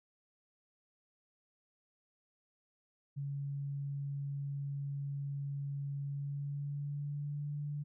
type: tone with pitch glide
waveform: sine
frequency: 140.7 to 146.17 Hz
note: C#3 to D3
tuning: +26 to -8 cents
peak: -36 dBFS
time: 3.16-7.84 s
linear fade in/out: 20 ms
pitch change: +66 cents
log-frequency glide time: 6.02-7.54 s
effects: none